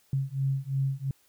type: beating tone pair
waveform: sine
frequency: 134.4 / 137.3 Hz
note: C3 / C#3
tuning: +47 / -16 cents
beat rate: 2.9 Hz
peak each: -29 dBFS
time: 0.13-1.11 s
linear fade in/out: 2 ms
effects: white hiss -65 dBFS RMS until 1.28 s